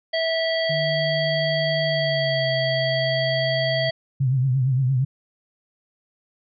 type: harmonic tone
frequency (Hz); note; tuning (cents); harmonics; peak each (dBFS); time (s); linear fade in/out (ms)
653; E5; -17; 1 / 3 / 5 / 7; -22 / -27 / -29 / -30; 0.13-3.91; 10
type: tone with pitch glide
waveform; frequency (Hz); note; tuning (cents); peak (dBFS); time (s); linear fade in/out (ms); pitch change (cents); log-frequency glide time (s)
sine; 151.9 to 134.55; D#3 to C3; -41 to +49; -26; 0.69-3.9; 10; -210; 1.86-2.5
type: tone with vibrato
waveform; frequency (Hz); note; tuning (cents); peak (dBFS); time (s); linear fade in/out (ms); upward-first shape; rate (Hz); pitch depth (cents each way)
sine; 130.7; C3; -1; -17; 4.2-5.05; 10; triangle; 8.7; 110
effects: none